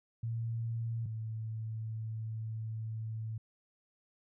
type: tone pair in turn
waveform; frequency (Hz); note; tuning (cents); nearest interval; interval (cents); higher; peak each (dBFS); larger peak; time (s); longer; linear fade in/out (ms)
sine; 114.8 / 110.82; A#2 / A2; -26 / +13; minor second; 61; first; -33 / -36; first; 0.23-1.06 / 1.06-3.38; second; 5
effects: none